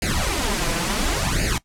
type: noise with flanger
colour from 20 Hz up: pink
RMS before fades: -22 dBFS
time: 0.02-1.58 s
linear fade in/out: 2 ms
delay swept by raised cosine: 0.43 to 6.03 ms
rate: 0.71 Hz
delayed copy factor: +0.85
effects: noise-tail reverb RT60 0.1 s tail -19 dB re dry + low-pass 10000 Hz 12 dB/octave